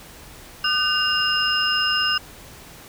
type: tone cluster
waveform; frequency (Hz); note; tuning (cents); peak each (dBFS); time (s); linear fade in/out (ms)
sine; 1215 / 1514 / 2815 / 5110; D#6 / F#6 / F7 / D#8; -42 / +39 / +13 / +45; -26 / -24 / -22 / -24; 0.64-2.18; 5
effects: pink hiss -43 dBFS RMS until 2.88 s